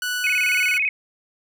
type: tone with tremolo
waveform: sawtooth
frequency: 1480 Hz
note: F#6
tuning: in tune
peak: -19 dBFS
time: 0.02-0.78 s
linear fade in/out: 2 ms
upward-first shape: sine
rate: 2.3 Hz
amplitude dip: 25%
type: tone with vibrato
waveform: sine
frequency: 2356 Hz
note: D7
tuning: 5 cents sharp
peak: -18 dBFS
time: 0.24-0.89 s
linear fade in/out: 2 ms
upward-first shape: square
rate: 18 Hz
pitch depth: 120 cents each way
effects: none